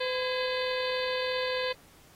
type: harmonic tone with a mistuned harmonic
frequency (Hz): 509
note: C5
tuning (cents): -48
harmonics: 1 / 2 / 3 / 4 / 5 / 6 / 7 / 8 / 9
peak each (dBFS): -30 / -38 / -38 / -41 / -40 / -43 / -40 / -41 / -43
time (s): 0-1.73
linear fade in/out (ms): 10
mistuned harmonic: 3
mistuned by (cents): +130
effects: pink hiss -58 dBFS RMS until 2.15 s + AAC 48 kbps